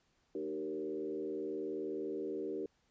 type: tone with frequency modulation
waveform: sine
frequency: 384.8 Hz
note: G4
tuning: 32 cents flat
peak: -36 dBFS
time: 0.35-2.66 s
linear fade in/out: 2 ms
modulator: 79 Hz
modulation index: 1.2
effects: pink hiss -75 dBFS RMS until 2.9 s + resampled to 16000 Hz